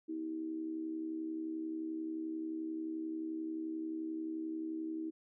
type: tone with amplitude modulation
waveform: sine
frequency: 320 Hz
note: D#4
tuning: 49 cents sharp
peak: -34 dBFS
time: 0.08-5.11 s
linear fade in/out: 20 ms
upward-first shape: sine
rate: 71.4 Hz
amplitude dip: 60%
effects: none